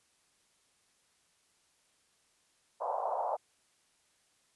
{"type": "band-pass noise", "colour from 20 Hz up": "pink", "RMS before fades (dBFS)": -34, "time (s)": [2.8, 3.37], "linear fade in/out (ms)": 20, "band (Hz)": [560, 1000], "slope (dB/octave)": 48, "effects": ["white hiss -71 dBFS RMS until 4.55 s", "resampled to 24000 Hz"]}